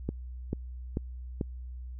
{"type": "click train", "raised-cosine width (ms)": 3, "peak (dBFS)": -17, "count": 4, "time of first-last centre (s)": [0.09, 1.412], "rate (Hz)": 2.27, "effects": ["added 62 Hz sine -38 dBFS peak until 1.99 s"]}